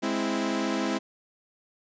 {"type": "chord", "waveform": "sawtooth", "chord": "Ab augmented", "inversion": "none", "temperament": "equal", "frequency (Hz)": [207.7, 261.6, 329.6], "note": ["Ab3", "C4", "E4"], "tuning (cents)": [0, 0, 0], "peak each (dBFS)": [-27, -26, -26], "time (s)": [0.02, 0.99], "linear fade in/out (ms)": 20, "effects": ["resampled to 16000 Hz"]}